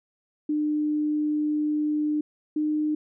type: tone pair in turn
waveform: sine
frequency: 300.9 / 304 Hz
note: D4 / D#4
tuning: +42 / -40 cents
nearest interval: unison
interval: 18 cents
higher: second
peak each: -22 dBFS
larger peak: neither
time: 0.49-2.21 / 2.56-2.95 s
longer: first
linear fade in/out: 5 ms
effects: none